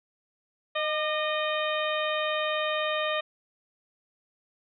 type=harmonic tone with a mistuned harmonic; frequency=616 Hz; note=D#5; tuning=17 cents flat; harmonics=1 / 2 / 3 / 4 / 5 / 6; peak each=-29 / -32 / -34 / -35 / -36 / -37 dBFS; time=0.75-3.21 s; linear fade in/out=10 ms; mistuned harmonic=2; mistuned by=-40 cents; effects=none